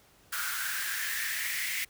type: noise with high-pass filter sweep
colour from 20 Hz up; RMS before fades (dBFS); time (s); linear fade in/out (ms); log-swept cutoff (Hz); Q
white; -33; 0.32-1.85; 10; 1400 to 2100; 6.5
effects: pink hiss -61 dBFS RMS until 1.89 s